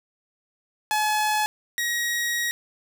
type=tone pair in turn; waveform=sawtooth; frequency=852 / 1895.6 Hz; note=G#5 / A#6; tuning=+44 / +28 cents; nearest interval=octave + major second; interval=1384 cents; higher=second; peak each=-17 / -20 dBFS; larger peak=first; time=0.91-1.46 / 1.78-2.51 s; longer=second; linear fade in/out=0 ms; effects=none